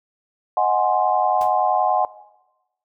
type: chord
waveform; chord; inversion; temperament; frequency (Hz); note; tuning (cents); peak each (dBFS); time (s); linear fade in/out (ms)
sine; Ab dominant seventh; second; equal; 622.3 / 740 / 830.6 / 1046.5; Eb5 / Gb5 / Ab5 / C6; 0 / 0 / 0 / 0; -24 / -18 / -21 / -24; 0.57-2.05; 2
type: noise with exponential decay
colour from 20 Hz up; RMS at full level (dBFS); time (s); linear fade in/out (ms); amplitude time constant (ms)
pink; -34; 1.41-1.54; 1; 27
effects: noise-tail reverb RT60 1.0 s tail -18 dB re dry